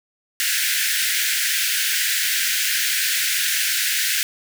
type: high-pass noise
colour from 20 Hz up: pink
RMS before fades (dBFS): -21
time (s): 0.4-4.23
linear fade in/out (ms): 0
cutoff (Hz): 1500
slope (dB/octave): 96
effects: none